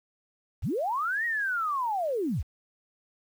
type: linear two-way sweep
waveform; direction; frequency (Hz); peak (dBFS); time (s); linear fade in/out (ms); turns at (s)
sine; up then down; 38.94 to 1908 to 38.94; -26; 0.62-2.43; 20; 1.25
effects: 9-bit